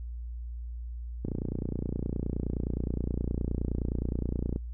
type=click train; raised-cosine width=3 ms; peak=-18 dBFS; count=99; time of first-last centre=1.25-4.561 s; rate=29.6 Hz; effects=noise-tail reverb RT60 0.1 s tail -26 dB re dry + added 59 Hz sine -35 dBFS peak until 4.73 s